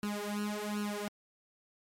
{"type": "tone with flanger", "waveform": "sawtooth", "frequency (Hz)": 207.7, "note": "G#3", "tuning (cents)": 0, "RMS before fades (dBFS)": -36, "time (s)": [0.03, 1.08], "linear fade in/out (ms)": 0, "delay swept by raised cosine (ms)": [0.71, 4.11], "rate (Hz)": 1.3, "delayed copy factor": 1, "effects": ["MP3 64 kbps"]}